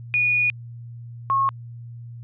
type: tone pair in turn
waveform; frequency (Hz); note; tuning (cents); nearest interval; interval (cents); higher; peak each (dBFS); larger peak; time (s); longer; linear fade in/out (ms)
sine; 2455 / 1088.5; D#7 / C#6; -24 / -32; octave + major second; 1408; first; -17; neither; 0.14-0.5 / 1.3-1.49; first; 0
effects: added 118 Hz sine -35 dBFS peak until 2.23 s + resampled to 8000 Hz